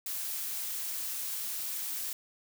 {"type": "noise", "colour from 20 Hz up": "blue", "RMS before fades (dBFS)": -36, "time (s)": [0.06, 2.13], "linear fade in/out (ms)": 2, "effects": []}